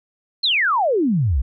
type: exponential sweep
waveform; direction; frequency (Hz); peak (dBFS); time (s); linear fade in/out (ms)
sine; down; 4341 to 55.1; -15; 0.43-1.42; 10
effects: none